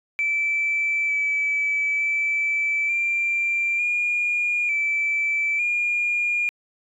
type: tone with pitch steps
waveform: sine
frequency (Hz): 2323 / 2301 / 2317 / 2368 / 2426 / 2321 / 2420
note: D7 / D7 / D7 / D7 / D#7 / D7 / D#7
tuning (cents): -20 / -36 / -24 / +14 / -44 / -21 / -49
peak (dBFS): -19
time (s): 0.19-6.49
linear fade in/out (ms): 0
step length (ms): 900
effects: tanh soft clip ceiling -15 dBFS